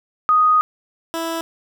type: tone pair in turn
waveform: sine / 15% pulse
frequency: 1244.5 / 329.6 Hz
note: D#6 / E4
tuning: 0 / 0 cents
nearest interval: octave + major seventh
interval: 2300 cents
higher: first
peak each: -11 / -16 dBFS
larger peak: first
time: 0.29-0.61 / 1.14-1.41 s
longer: first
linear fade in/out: 0 ms
effects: none